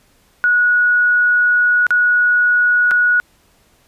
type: tone with dropouts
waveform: sine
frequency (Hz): 1460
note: F#6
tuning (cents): -24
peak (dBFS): -10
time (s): 0.44-3.2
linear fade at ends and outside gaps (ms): 0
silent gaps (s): 1.867-1.906 / 2.91-2.915
effects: pink hiss -55 dBFS RMS until 3.87 s + resampled to 32000 Hz